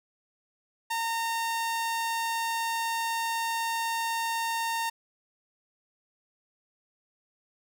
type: tone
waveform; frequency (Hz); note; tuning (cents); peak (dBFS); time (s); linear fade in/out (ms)
sawtooth; 916; A#5; -31; -24; 0.9-4.9; 10
effects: none